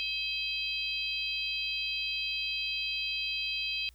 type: harmonic tone with a mistuned harmonic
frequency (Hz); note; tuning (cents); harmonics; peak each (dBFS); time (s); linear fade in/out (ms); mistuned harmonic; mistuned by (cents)
795; G5; +24; 3 / 4 / 5 / 6; -34 / -36 / -38 / -40; 0-3.89; 0; 3; +120
effects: added 60 Hz sine -55 dBFS peak until 3.94 s + white hiss -67 dBFS RMS until 3.94 s